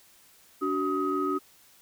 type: tone cluster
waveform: sine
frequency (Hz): 288.2 / 374.3 / 1261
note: D4 / F#4 / D#6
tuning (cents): -33 / +20 / +23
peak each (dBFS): -29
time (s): 0.61-1.39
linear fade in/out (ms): 20
effects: tanh soft clip ceiling -16 dBFS + white hiss -58 dBFS RMS until 1.81 s